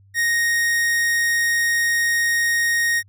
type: tone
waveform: 45% pulse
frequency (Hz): 1864.7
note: A#6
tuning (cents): 0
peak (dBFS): -17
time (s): 0.14-3.03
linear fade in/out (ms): 50
effects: added 98 Hz sine -49 dBFS peak until 3.08 s